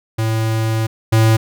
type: tone pair in turn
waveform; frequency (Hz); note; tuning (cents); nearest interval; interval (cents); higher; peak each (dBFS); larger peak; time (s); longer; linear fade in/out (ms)
square; 111.4 / 111.4; A2 / A2; +22 / +22; unison; 0; neither; -16 / -10; second; 0.18-0.87 / 1.12-1.37; first; 10
effects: none